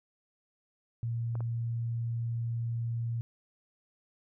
sine tone, 116.54 Hz, A#2, in tune, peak -30 dBFS, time 1.03-3.21 s, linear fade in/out 0 ms
clicks, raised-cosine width 1 ms, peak -30 dBFS, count 2, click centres 1.354 / 1.406 s
effects none

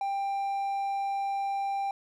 triangle tone, 791 Hz, G5, 15 cents sharp, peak -26 dBFS, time 0.01-1.91 s, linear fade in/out 2 ms, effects none

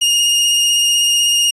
sawtooth tone with vibrato, 2846 Hz, F7, 32 cents sharp, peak -8 dBFS, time 0.01-1.51 s, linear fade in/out 10 ms, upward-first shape sine, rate 16 Hz, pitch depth 18 cents each way, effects resampled to 24000 Hz

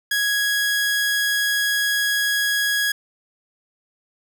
sawtooth tone, 1661.2 Hz, G#6, in tune, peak -15 dBFS, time 0.11-2.92 s, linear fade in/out 5 ms, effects none

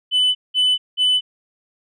sine tone bursts, 3003 Hz, F#7, 25 cents sharp, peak -11 dBFS, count 3, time 0.11-1.21 s, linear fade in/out 50 ms, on 240 ms, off 190 ms, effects tanh soft clip ceiling -12 dBFS

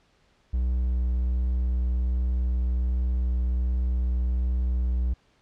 triangle tone with vibrato, 61.74 Hz, B1, in tune, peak -20 dBFS, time 0.53-5.14 s, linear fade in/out 10 ms, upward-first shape triangle, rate 1.3 Hz, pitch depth 10 cents each way, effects pink hiss -64 dBFS RMS until 5.41 s + low-pass 5000 Hz 12 dB/octave

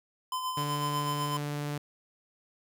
square tone with tremolo, 1023 Hz, C6, 39 cents flat, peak -30 dBFS, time 0.32-1.37 s, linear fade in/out 2 ms, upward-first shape sine, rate 8 Hz, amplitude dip 45%
sawtooth tone with vibrato, 146.4 Hz, D3, 5 cents flat, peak -28 dBFS, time 0.57-1.78 s, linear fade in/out 5 ms, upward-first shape triangle, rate 20 Hz, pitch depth 14 cents each way
effects none

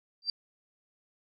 sine tone with exponential growth, 4699 Hz, D8, in tune, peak -23 dBFS, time 0.22-0.3 s, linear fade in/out 2 ms, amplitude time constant 16 ms, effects none

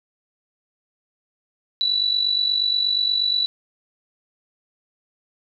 sine tone with amplitude modulation, 3951 Hz, B7, in tune, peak -15 dBFS, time 1.81-3.46 s, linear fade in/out 0 ms, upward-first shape sine, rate 48.4 Hz, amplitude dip 65%, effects none

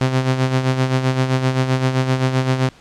sawtooth tone with tremolo, 130.2 Hz, C3, 8 cents flat, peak -9 dBFS, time 0.01-2.69 s, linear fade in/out 2 ms, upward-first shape sine, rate 7.7 Hz, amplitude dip 60%, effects pink hiss -47 dBFS RMS until 2.8 s + low-pass 6000 Hz 12 dB/octave

